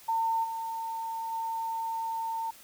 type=tone with level steps; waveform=sine; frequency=905 Hz; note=A5; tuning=48 cents sharp; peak=-25 / -32 / -30 dBFS; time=0.08-2.51 s; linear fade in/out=10 ms; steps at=0.43 / 1.31 s; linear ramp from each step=20 ms; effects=white hiss -53 dBFS RMS until 2.63 s